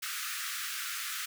pink high-pass noise, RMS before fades -37 dBFS, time 0.02-1.26 s, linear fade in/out 10 ms, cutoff 1200 Hz, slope 96 dB/octave, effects none

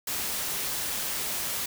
white noise, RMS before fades -31 dBFS, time 0.07-1.66 s, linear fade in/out 5 ms, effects none

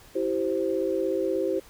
sine chord, C major, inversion first, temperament equal with one note detuned, 329.6 / 386.2 / 523.3 Hz, E4 / G4 / C5, 0 / -26 / 0 cents, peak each -29 / -27 / -28 dBFS, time 0.15-1.6 s, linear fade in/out 10 ms, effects pink hiss -52 dBFS RMS until 1.69 s

